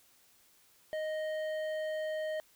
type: tone with hard clipping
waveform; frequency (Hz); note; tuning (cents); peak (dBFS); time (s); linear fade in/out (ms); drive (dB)
triangle; 622.3; D#5; 0; -35; 0.93-2.4; 0; 13
effects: white hiss -65 dBFS RMS until 2.55 s